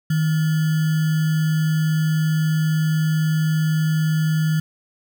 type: tone with sample-and-hold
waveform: sine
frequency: 157.3 Hz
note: D#3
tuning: 19 cents sharp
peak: -16 dBFS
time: 0.1-4.6 s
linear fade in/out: 5 ms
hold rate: 1575 Hz
effects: none